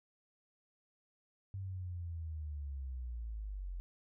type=linear sweep; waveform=sine; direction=down; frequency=98 to 43.01 Hz; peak=-39 dBFS; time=1.54-3.8 s; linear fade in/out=0 ms; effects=none